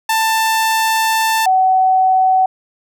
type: tone pair in turn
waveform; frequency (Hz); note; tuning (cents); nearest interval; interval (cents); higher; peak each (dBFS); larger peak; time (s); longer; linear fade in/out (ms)
sawtooth / sine; 888 / 752.9; A5 / F#5; +16 / +30; minor third; 286; first; -9; neither; 0.09-1.46 / 1.46-2.46; first; 5
effects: none